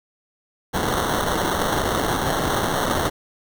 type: noise with sample-and-hold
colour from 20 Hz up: blue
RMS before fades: -22 dBFS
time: 0.73-3.1 s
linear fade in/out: 20 ms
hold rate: 2450 Hz
effects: none